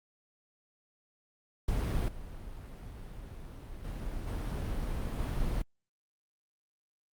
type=noise with level steps; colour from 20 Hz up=brown; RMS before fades=-30 / -44 / -38 / -34 / -32 dBFS; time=1.68-5.62 s; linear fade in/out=5 ms; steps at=2.08 / 3.84 / 4.27 / 5.19 s; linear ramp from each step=5 ms; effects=Opus 48 kbps